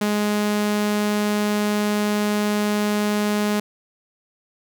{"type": "tone", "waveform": "sawtooth", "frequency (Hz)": 208.5, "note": "G#3", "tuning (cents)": 7, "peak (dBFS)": -15, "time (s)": [0.01, 3.6], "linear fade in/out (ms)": 5, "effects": []}